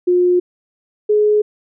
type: tone pair in turn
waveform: sine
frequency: 357.5 / 421.2 Hz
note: F4 / G#4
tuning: +41 / +24 cents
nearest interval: minor third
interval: 283 cents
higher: second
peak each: -10 dBFS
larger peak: neither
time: 0.07-0.4 / 1.09-1.42 s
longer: neither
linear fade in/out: 10 ms
effects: none